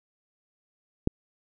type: click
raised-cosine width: 3 ms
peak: -9 dBFS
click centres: 1.074 s
effects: none